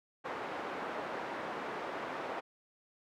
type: band-pass noise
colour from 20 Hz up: pink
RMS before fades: -40 dBFS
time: 0.24-2.41 s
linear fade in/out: 20 ms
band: 410 to 1500 Hz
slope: 12 dB/octave
effects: none